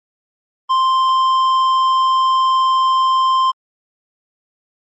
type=tone with tanh clipping; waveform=sine; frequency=1046.5 Hz; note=C6; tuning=in tune; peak=-13 dBFS; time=0.69-3.52 s; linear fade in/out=20 ms; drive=8 dB; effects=Opus 24 kbps